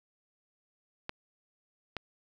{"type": "clicks", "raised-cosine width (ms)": 0.3, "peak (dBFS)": -19, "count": 2, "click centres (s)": [1.094, 1.967], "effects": []}